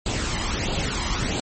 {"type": "noise with flanger", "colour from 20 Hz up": "pink", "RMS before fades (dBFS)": -25, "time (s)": [0.06, 1.4], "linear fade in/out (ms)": 2, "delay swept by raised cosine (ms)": [0.26, 1.01], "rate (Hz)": 1.5, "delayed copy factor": 0.5, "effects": ["MP3 32 kbps"]}